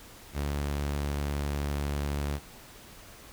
sawtooth tone, 71.9 Hz, D2, 36 cents flat, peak -25 dBFS, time 0.33-2.4 s, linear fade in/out 50 ms, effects pink hiss -50 dBFS RMS until 3.32 s

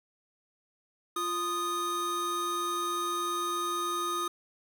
square tone pair together, 348.7 / 1239.2 Hz, F4 / D#6, -3 / -7 cents, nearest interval octave + minor seventh, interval 2196 cents, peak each -37 / -31 dBFS, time 1.16-4.28 s, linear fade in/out 5 ms, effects none

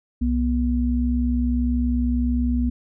sine tone pair together, 64.4 / 242.8 Hz, C2 / B3, -27 / -29 cents, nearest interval octave + major seventh, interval 2298 cents, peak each -21 / -21 dBFS, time 0.21-2.7 s, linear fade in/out 10 ms, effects none

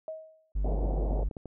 sine tone with exponential decay, 634 Hz, D#5, 32 cents sharp, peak -32 dBFS, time 0.08-0.52 s, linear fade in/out 1 ms, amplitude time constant 95 ms
triangle tone, 49.47 Hz, G1, 17 cents sharp, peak -24 dBFS, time 0.55-1.29 s, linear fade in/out 10 ms
white low-pass noise, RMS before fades -36 dBFS, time 0.64-1.24 s, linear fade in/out 10 ms, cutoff 750 Hz, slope 48 dB/octave
clicks, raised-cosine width 2 ms, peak -27 dBFS, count 8, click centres 0.855 / 0.98 / 1.092 / 1.144 / 1.194 / 1.312 / 1.368 / 1.457 s
effects none

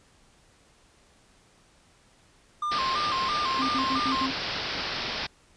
triangle tone with vibrato, 1127 Hz, C#6, 28 cents sharp, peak -24 dBFS, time 2.62-4.26 s, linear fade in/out 5 ms, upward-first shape square, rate 3 Hz, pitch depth 110 cents each way
white low-pass noise, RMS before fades -32 dBFS, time 2.71-5.27 s, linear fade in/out 10 ms, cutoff 5300 Hz, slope 96 dB/octave
sine tone bursts, 265 Hz, C4, 22 cents sharp, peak -28 dBFS, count 5, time 3.59-4.307 s, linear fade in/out 2 ms, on 97 ms, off 58 ms
effects pink hiss -60 dBFS RMS until 5.56 s + resampled to 22050 Hz

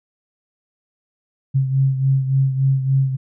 sine beating tone pair, 134 / 137.5 Hz, C3 / C#3, +42 / -14 cents, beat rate 3.5 Hz, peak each -15 / -22 dBFS, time 1.54-3.17 s, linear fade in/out 20 ms, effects none

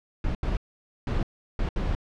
brown noise bursts at uneven times, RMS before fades -26 dBFS, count 5, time 0.24-0.35 / 0.43-0.57 / 1.07-1.23 / 1.59-1.69 / 1.76-1.95 s, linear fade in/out 2 ms, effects low-pass 4000 Hz 12 dB/octave

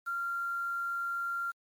sine tone with quantisation, 1384 Hz, F6, 16 cents flat, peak -31 dBFS, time 0.06-1.52 s, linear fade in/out 20 ms, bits 9, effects MP3 96 kbps

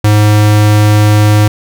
square tone, 105.3 Hz, G#2, 24 cents sharp, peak -5 dBFS, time 0.04-1.48 s, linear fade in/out 5 ms, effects none

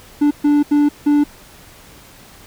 triangle tone bursts at uneven times, 292.5 Hz, D4, 7 cents flat, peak -8 dBFS, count 4, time 0.21-0.31 / 0.44-0.63 / 0.71-0.89 / 1.06-1.24 s, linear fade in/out 10 ms, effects pink hiss -43 dBFS RMS until 2.46 s

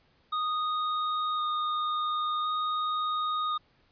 square tone with vibrato, 1234 Hz, D#6, 15 cents flat, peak -28 dBFS, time 0.32-3.58 s, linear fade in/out 10 ms, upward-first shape square, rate 0.47 Hz, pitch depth 8 cents each way, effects pink hiss -66 dBFS RMS until 3.91 s + resampled to 11025 Hz

